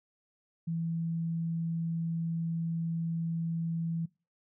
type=tone; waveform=sine; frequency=165.6 Hz; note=E3; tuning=8 cents sharp; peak=-30 dBFS; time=0.67-4.06 s; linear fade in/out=10 ms; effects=noise-tail reverb RT60 0.3 s tail -23 dB re dry